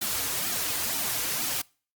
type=noise with flanger; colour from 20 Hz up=white; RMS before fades=-29 dBFS; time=0.01-1.62 s; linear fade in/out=10 ms; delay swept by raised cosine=1.8 to 5.4 ms; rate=2.1 Hz; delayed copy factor=-0.95; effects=noise-tail reverb RT60 0.4 s tail -25 dB re dry + Opus 48 kbps